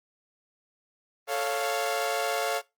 sawtooth chord, A augmented, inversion none, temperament equal, 440 / 554.4 / 698.5 Hz, A4 / C#5 / E#5, 0 / 0 / 0 cents, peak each -28 / -27 / -26 dBFS, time 1.27-2.62 s, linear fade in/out 50 ms, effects noise-tail reverb RT60 0.2 s tail -19 dB re dry + Opus 24 kbps

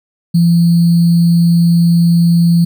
sine tone with sample-and-hold, 170 Hz, F3, 46 cents flat, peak -6 dBFS, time 0.34-2.65 s, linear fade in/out 10 ms, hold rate 4410 Hz, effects none

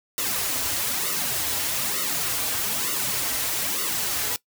white noise with flanger, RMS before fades -26 dBFS, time 0.18-4.36 s, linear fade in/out 0 ms, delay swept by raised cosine 1.2 to 5.6 ms, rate 1.1 Hz, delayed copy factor -0.85, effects noise-tail reverb RT60 0.1 s tail -20 dB re dry

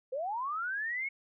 sine linear sweep, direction up, 490 to 2217 Hz, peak -32 dBFS, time 0.12-1.09 s, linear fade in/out 10 ms, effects none

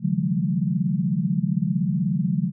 sine tone cluster, 136.6 / 151.8 / 174 / 189.9 / 210.8 Hz, C#3 / D#3 / F3 / F#3 / G#3, -25 / -42 / -6 / +45 / +26 cents, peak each -29 / -27 / -24 / -26 / -28 dBFS, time 0-2.52 s, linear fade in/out 50 ms, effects none

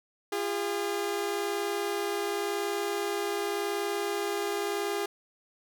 sawtooth tone pair together, 345.3 / 406.2 Hz, F4 / G#4, -20 / -38 cents, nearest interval minor third, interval 282 cents, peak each -31 / -26 dBFS, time 0.32-5.06 s, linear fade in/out 5 ms, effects none

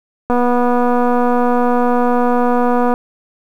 click train, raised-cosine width 1 ms, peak -3 dBFS, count 645, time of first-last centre 0.3-2.939 s, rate 244 Hz, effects 7-bit

